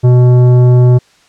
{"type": "tone with tanh clipping", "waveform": "sine", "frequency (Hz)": 124.1, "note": "B2", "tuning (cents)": 9, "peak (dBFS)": -5, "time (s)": [0.03, 0.99], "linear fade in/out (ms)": 20, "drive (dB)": 12, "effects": ["white hiss -48 dBFS RMS until 1.28 s", "low-pass 6000 Hz 12 dB/octave"]}